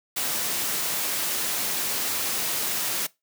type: high-pass noise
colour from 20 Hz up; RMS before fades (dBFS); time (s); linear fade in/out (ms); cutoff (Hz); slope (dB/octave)
white; -27; 0.16-3.07; 10; 130; 12
effects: noise-tail reverb RT60 0.2 s tail -21 dB re dry